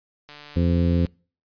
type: click train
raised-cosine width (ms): 0.2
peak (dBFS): -25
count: 115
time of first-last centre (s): 0.29-1.066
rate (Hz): 147
type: harmonic tone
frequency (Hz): 86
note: F2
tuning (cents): -26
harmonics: 1 / 2 / 3 / 4 / 5 / 6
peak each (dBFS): -20 / -22 / -25 / -33 / -34 / -32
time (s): 0.56-1.06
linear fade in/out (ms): 5
effects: noise-tail reverb RT60 0.4 s tail -26 dB re dry + resampled to 11025 Hz